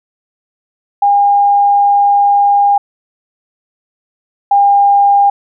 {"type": "tone pair in turn", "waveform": "sine", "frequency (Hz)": [809, 804.7], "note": ["G#5", "G5"], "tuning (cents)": [-46, 45], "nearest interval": "unison", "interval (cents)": 9, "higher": "first", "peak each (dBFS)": [-6, -5], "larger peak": "second", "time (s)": [[1.02, 2.78], [4.51, 5.3]], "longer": "first", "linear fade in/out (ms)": 5, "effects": []}